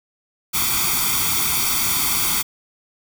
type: noise with comb filter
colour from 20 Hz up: white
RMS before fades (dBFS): -20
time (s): 0.53-2.43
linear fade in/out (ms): 20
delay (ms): 0.87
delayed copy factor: +1
effects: none